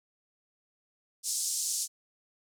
white band-pass noise, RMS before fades -32 dBFS, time 1.23-1.88 s, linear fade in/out 50 ms, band 5300 to 9000 Hz, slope 24 dB/octave, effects none

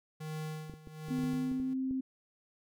square tone with tremolo, 155.56 Hz, D#3, in tune, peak -37 dBFS, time 0.2-1.74 s, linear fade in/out 10 ms, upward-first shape sine, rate 1.2 Hz, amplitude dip 85%
clicks, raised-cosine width 3 ms, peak -33 dBFS, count 10, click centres 0.697 / 0.738 / 0.873 / 1.085 / 1.188 / 1.238 / 1.335 / 1.516 / 1.6 / 1.91 s
sine tone with pitch glide, 254.3 to 262.5 Hz, C4 to C4, -49 to +6 cents, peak -31 dBFS, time 1.1-2.01 s, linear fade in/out 10 ms, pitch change +55 cents, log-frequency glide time 1.27-1.8 s
effects none

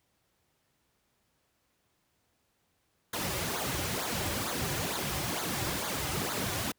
pink noise with flanger, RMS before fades -33 dBFS, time 3.13-6.72 s, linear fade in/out 5 ms, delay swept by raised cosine 0.36 to 4.56 ms, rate 2.2 Hz, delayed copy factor -0.75, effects pink hiss -74 dBFS RMS until 6.78 s + high-pass 60 Hz 12 dB/octave

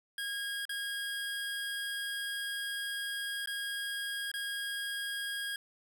25% pulse tone with dropouts, 1634 Hz, G#6, 29 cents flat, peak -31 dBFS, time 0.18-5.56 s, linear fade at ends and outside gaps 2 ms, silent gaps 0.653-0.693 / 3.459-3.473 / 4.316-4.339 s, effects none

